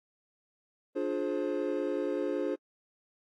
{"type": "chord", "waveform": "triangle", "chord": "D half-diminished seventh", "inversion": "none", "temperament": "just", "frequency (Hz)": [293.7, 352.4, 422.9, 528.6], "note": ["D4", "F4", "Ab4", "C5"], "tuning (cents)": [0, 16, 31, 18], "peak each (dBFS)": -33, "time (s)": [0.95, 2.56], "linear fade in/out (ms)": 20, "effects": ["AAC 32 kbps"]}